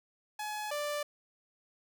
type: tone pair in turn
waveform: sawtooth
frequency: 846 / 588.6 Hz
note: G#5 / D5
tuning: +32 / +4 cents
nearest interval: tritone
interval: 628 cents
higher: first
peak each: -32 / -29 dBFS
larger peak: second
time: 0.39-0.71 / 0.71-1.03 s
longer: neither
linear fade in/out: 5 ms
effects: none